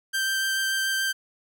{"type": "tone with vibrato", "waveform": "sawtooth", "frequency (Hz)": 1568, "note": "G6", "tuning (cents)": 0, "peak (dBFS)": -20, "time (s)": [0.13, 1.13], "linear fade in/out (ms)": 20, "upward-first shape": "sine", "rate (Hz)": 6.9, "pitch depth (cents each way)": 9, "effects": []}